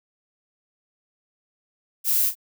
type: noise with echo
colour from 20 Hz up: violet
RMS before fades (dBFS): -21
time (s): 2.04-2.32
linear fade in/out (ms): 50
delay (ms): 33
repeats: 1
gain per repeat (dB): -10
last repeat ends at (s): 2.353
effects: none